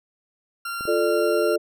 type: tone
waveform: 40% pulse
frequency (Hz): 1381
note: F6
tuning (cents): -20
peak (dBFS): -27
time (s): 0.65-1.56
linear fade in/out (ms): 5
type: clicks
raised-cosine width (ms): 2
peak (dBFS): -25 / -24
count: 2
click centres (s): 0.809 / 0.854
type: chord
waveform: sine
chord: D minor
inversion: first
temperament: equal with one note detuned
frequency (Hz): 349.2 / 440 / 595.9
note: F4 / A4 / D5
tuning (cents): 0 / 0 / +25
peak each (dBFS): -23 / -22 / -23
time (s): 0.87-1.58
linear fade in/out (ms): 20
effects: none